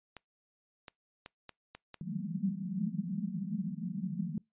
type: clicks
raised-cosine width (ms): 0.2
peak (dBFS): -27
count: 6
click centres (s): 0.167 / 0.882 / 1.261 / 1.493 / 1.75 / 1.943
type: band-pass noise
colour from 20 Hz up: white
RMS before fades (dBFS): -36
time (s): 2.01-4.38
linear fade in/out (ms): 2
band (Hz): 160 to 220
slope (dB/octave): 96
effects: noise-tail reverb RT60 0.2 s tail -26 dB re dry + resampled to 8000 Hz